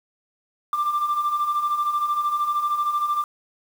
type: beating tone pair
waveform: sine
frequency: 1174.7 / 1187.7 Hz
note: D6 / D6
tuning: 0 / +19 cents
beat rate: 13 Hz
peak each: -26 / -20 dBFS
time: 0.73-3.24 s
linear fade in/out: 2 ms
effects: tanh soft clip ceiling -16 dBFS + 7-bit